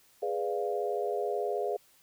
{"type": "chord", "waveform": "sine", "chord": "G# diminished seventh", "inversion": "none", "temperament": "equal", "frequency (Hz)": [415.3, 493.9, 587.3, 698.5], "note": ["G#4", "B4", "D5", "F5"], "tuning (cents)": [0, 0, 0, 0], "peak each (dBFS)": [-32, -35, -37, -35], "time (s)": [0.22, 1.77], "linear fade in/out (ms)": 10, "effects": ["white hiss -63 dBFS RMS until 2.02 s"]}